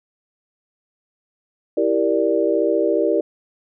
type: chord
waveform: sine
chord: E half-diminished seventh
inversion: none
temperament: equal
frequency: 329.6 / 392 / 466.2 / 587.3 Hz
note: E4 / G4 / Bb4 / D5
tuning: 0 / 0 / 0 / 0 cents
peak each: -21 dBFS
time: 1.77-3.21 s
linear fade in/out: 5 ms
effects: none